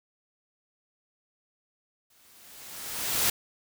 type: noise with exponential growth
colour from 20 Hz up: white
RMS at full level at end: -23 dBFS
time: 2.1-3.3 s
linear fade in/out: 5 ms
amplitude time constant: 260 ms
effects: none